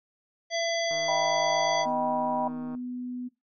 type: harmonic tone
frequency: 671 Hz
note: E5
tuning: 31 cents sharp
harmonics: 1 / 3 / 5 / 7 / 9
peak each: -28 / -33 / -35 / -36 / -38 dBFS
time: 0.5-1.86 s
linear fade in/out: 50 ms
type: click train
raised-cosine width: 1 ms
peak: -31 dBFS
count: 288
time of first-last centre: 0.91-2.75 s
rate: 156 Hz
type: chord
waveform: sine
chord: Eb augmented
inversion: none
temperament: just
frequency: 622.3 / 777.8 / 972.3 Hz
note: Eb5 / G5 / B5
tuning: 0 / -14 / -27 cents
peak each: -30 dBFS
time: 1.08-2.48 s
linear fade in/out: 5 ms
type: tone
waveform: sine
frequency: 248.2 Hz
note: B3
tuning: 9 cents sharp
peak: -32 dBFS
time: 1.85-3.29 s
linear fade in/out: 20 ms
effects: noise-tail reverb RT60 0.2 s tail -18 dB re dry